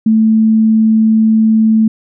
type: tone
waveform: sine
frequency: 220.3 Hz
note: A3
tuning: 2 cents sharp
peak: -6 dBFS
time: 0.06-1.88 s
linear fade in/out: 5 ms
effects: none